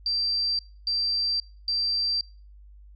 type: tone bursts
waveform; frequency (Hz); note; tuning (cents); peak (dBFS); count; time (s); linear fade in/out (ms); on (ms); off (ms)
sine; 4699; D8; 0; -23; 3; 0.06-2.21; 2; 530; 280
effects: noise-tail reverb RT60 0.4 s tail -25 dB re dry + added 50 Hz sine -46 dBFS peak until 2.95 s